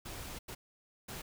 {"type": "noise bursts at uneven times", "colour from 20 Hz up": "pink", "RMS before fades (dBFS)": -44, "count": 3, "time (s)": [[0.05, 0.39], [0.48, 0.55], [1.08, 1.22]], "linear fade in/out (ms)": 10, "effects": []}